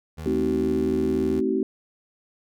25% pulse tone, 79.6 Hz, D#2, 40 cents sharp, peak -29 dBFS, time 0.17-1.41 s, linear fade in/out 20 ms
sine chord, A diminished seventh, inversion none, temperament just, 220 / 264 / 316.8 / 380.2 Hz, A3 / C4 / Eb4 / Gb4, 0 / +16 / +31 / +47 cents, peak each -28 / -26 / -28 / -24 dBFS, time 0.26-1.63 s, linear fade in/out 2 ms
effects none

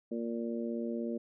harmonic tone, 116.54 Hz, A#2, in tune, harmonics 2 / 3 / 4 / 5, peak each -35 / -39 / -41 / -43 dBFS, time 0.11-1.18 s, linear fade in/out 10 ms, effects none

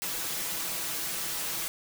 white noise with comb filter, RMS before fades -33 dBFS, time 0.02-1.68 s, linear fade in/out 0 ms, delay 6.1 ms, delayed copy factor +0.85, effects none

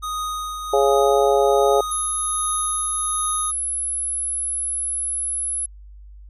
square tone with tremolo, 1245 Hz, D#6, 1 cent sharp, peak -24 dBFS, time 0.02-3.52 s, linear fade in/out 20 ms, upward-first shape triangle, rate 1.3 Hz, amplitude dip 45%
harmonic tone, 138.59 Hz, C#3, in tune, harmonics 3 / 4 / 5 / 6, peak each -17 / -19 / -21 / -23 dBFS, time 0.73-1.81 s, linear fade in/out 5 ms
sine tone, 10960 Hz, F9, 34 cents flat, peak -22 dBFS, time 1.91-5.66 s, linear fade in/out 5 ms
effects added 50 Hz sine -39 dBFS peak until 6.29 s + resampled to 32000 Hz

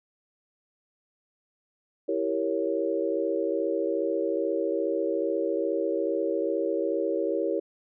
sine chord, E diminished seventh, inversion none, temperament equal, 329.6 / 392 / 466.2 / 554.4 Hz, E4 / G4 / Bb4 / Db5, 0 / 0 / 0 / 0 cents, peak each -30 dBFS, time 2.08-7.6 s, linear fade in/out 10 ms, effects none

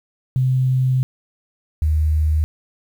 sine tone pair in turn, 129.4 / 77.23 Hz, C3 / D#2, -19 / -12 cents, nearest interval major sixth, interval 893 cents, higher first, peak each -14 dBFS, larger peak neither, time 0.36-1.03 / 1.82-2.44 s, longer first, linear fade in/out 0 ms, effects 8-bit

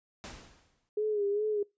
pink noise with exponential decay, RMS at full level -41 dBFS, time 0.24-0.89 s, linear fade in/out 0 ms, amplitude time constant 140 ms
sine tone with vibrato, 415.5 Hz, G#4, 1 cent sharp, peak -27 dBFS, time 0.97-1.63 s, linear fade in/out 5 ms, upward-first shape sine, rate 2.5 Hz, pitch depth 61 cents each way
effects noise-tail reverb RT60 0.2 s tail -23 dB re dry + resampled to 16000 Hz

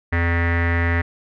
square tone with low-pass filter, 85.1 Hz, F2, 44 cents flat, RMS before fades -19 dBFS, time 0.12-1.02 s, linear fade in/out 10 ms, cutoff 1900 Hz, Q 9, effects none

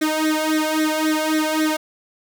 sawtooth tone with flanger, 311.1 Hz, D#4, in tune, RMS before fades -20 dBFS, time 0.01-1.77 s, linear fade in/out 10 ms, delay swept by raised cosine 0.51 to 1.41 ms, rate 3.7 Hz, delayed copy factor +1, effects none

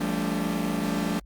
40% pulse tone cluster, 173.1 / 201.2 / 222.7 / 288.6 Hz, F3 / G3 / A3 / D4, -15 / +45 / +21 / -30 cents, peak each -30 dBFS, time 0-1.2 s, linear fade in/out 10 ms, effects added 50 Hz sine -45 dBFS peak until 1.25 s + Opus 32 kbps

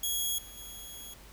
10% pulse tone with level steps, 3322 Hz, G#7, in tune, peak -21 / -39 / -35 dBFS, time 0.03-1.14 s, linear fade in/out 5 ms, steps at 0.38 / 0.57 s, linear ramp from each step 5 ms, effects added 50 Hz sine -54 dBFS peak until 1.32 s + pink hiss -54 dBFS RMS until 1.32 s

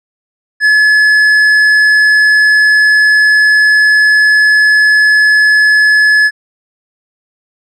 sine tone with tanh clipping, 1710 Hz, A6, 50 cents flat, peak -6 dBFS, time 0.6-6.31 s, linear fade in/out 50 ms, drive 7 dB, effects none

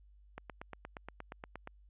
click train, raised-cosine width 0.5 ms, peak -28 dBFS, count 12, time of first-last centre 0.38-1.674 s, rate 8.5 Hz, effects added 50 Hz sine -58 dBFS peak until 1.89 s + resampled to 8000 Hz

